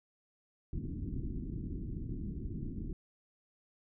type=low-pass noise; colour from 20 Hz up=pink; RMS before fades=-39 dBFS; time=0.73-2.93 s; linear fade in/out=2 ms; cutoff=340 Hz; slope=48 dB/octave; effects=none